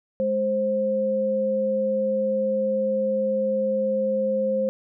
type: tone pair together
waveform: sine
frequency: 209.2 / 527.2 Hz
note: G#3 / C5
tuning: +13 / +13 cents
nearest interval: octave + major third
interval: 1600 cents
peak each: -28 / -21 dBFS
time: 0.2-4.69 s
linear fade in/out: 0 ms
effects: none